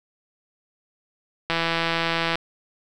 click train, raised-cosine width 0.3 ms, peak -7 dBFS, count 143, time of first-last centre 1.5-2.355 s, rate 166 Hz, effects none

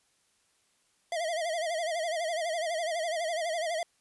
square tone with vibrato, 659.3 Hz, E5, in tune, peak -30 dBFS, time 1.12-3.83 s, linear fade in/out 2 ms, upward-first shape sine, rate 12 Hz, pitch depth 110 cents each way, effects white hiss -70 dBFS RMS until 4 s + resampled to 24000 Hz

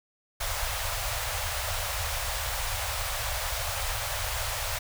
pink band-stop noise, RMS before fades -31 dBFS, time 0.4-4.79 s, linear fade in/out 10 ms, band 110 to 540 Hz, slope 48 dB/octave, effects none

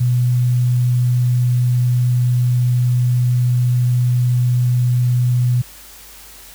sine tone, 123.47 Hz, B2, in tune, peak -12 dBFS, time 0-5.62 s, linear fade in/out 10 ms, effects added 50 Hz sine -47 dBFS peak until 6.54 s + white hiss -40 dBFS RMS until 6.54 s

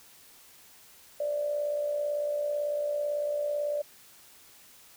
sine tone with amplitude modulation, 587.3 Hz, D5, in tune, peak -25 dBFS, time 1.2-3.82 s, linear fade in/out 5 ms, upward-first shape sine, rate 58 Hz, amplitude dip 50%, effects white hiss -55 dBFS RMS until 4.96 s

